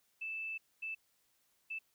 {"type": "tone bursts at uneven times", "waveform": "sine", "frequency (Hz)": 2637, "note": "E7", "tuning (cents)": 0, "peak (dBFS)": -38, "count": 3, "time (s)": [[0.21, 0.58], [0.82, 0.95], [1.7, 1.79]], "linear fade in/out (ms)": 10, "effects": ["white hiss -75 dBFS RMS until 1.94 s"]}